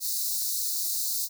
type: high-pass noise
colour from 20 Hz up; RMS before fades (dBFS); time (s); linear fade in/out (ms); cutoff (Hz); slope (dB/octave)
white; -29; 0-1.29; 50; 3900; 96
effects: none